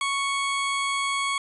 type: tone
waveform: 20% pulse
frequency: 1108.7 Hz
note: C#6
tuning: in tune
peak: -19 dBFS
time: 0.01-1.38 s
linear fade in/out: 2 ms
effects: resampled to 24000 Hz